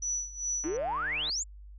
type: tone with tremolo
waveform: sine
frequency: 5920 Hz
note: F#8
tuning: in tune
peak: -28 dBFS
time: 0.02-0.77 s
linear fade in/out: 5 ms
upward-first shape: sine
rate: 2.5 Hz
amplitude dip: 85%
type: click train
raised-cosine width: 0.5 ms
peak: -30 dBFS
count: 100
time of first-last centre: 0.64-1.296 s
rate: 151 Hz
type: exponential sweep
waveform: sine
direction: up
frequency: 290 to 7600 Hz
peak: -29 dBFS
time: 0.64-1.44 s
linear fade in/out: 20 ms
effects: added 50 Hz sine -45 dBFS peak until 1.78 s